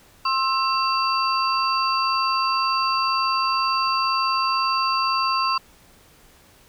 sine tone cluster, 1061 / 1319 / 2705 / 4662 Hz, C6 / E6 / E7 / D8, +24 / +1 / +44 / -14 cents, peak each -21 / -26 / -30 / -26 dBFS, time 0.25-5.58 s, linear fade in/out 5 ms, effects pink hiss -53 dBFS RMS until 6.68 s

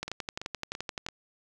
two click trains, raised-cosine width 0.2 ms, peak -20 / -16 dBFS, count 4 / 13, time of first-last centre 0.08-1.087 / 0.03-1.064 s, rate 2.98 / 11.6 Hz, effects none

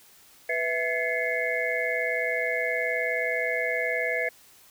sine tone cluster, 495.4 / 656 / 1712 / 2065 / 2184 Hz, B4 / E5 / A6 / C7 / C#7, +5 / -9 / -48 / -23 / -26 cents, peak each -31 dBFS, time 0.49-4.29 s, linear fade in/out 5 ms, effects white hiss -55 dBFS RMS until 4.7 s

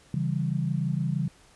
sine chord, C# diminished, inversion none, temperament equal, 138.59 / 164.81 / 196 Hz, C#3 / E3 / G3, 0 / 0 / 0 cents, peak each -28 / -28 / -32 dBFS, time 0.14-1.28 s, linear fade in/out 2 ms, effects pink hiss -57 dBFS RMS until 1.55 s + resampled to 24000 Hz

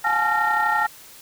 sine tone cluster, 719 / 840 / 872 / 1375 / 1844 Hz, F#5 / G#5 / A5 / F6 / A#6, -50 / +19 / -16 / -27 / -19 cents, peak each -30 / -23 / -23 / -22 / -23 dBFS, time 0.04-0.87 s, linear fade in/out 10 ms, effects tanh soft clip ceiling -11 dBFS + white hiss -45 dBFS RMS until 1.21 s

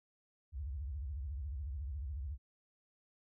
sine tone with vibrato, 69.3 Hz, C#2, in tune, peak -38 dBFS, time 0.52-2.38 s, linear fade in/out 50 ms, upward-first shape sine, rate 14 Hz, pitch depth 270 cents each way, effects none

